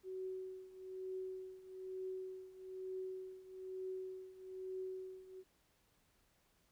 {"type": "tone with tremolo", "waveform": "sine", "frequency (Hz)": 375.1, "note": "F#4", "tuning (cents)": 24, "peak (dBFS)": -40, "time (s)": [0.03, 5.44], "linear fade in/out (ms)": 50, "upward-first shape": "triangle", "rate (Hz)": 1.1, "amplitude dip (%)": 85, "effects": ["pink hiss -75 dBFS RMS until 6.71 s"]}